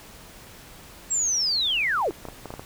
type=linear sweep; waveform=sine; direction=down; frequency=7690 to 255.8 Hz; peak=-21 dBFS; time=1.1-2.11 s; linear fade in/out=20 ms
type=clicks; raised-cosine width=1 ms; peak=-21 dBFS; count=7; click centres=2.108 / 2.253 / 2.286 / 2.457 / 2.505 / 2.539 / 2.595 s
effects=pink hiss -46 dBFS RMS until 2.65 s